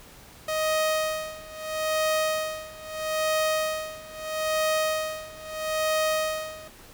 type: tone with tremolo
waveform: sawtooth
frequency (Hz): 626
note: D#5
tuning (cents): +10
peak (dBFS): -18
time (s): 0.48-6.68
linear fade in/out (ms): 5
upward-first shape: sine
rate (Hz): 0.77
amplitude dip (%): 90
effects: pink hiss -49 dBFS RMS until 6.93 s